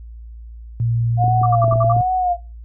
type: tone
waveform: sine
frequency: 116.54 Hz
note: A#2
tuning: in tune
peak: -16 dBFS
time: 0.8-2.01 s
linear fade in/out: 0 ms
type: tone with vibrato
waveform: sine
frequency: 702 Hz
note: F5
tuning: 9 cents sharp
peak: -15 dBFS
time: 1.17-2.37 s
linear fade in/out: 50 ms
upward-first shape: sine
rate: 1.3 Hz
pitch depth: 100 cents each way
type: clicks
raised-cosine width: 3 ms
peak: -17 dBFS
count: 9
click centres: 1.241 / 1.281 / 1.415 / 1.643 / 1.68 / 1.726 / 1.757 / 1.845 / 1.966 s
type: tone bursts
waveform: sine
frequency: 1168 Hz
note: D6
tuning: 10 cents flat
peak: -18 dBFS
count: 6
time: 1.43-1.926 s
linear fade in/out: 5 ms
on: 31 ms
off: 62 ms
effects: noise-tail reverb RT60 0.3 s tail -19 dB re dry + added 57 Hz sine -33 dBFS peak until 2.64 s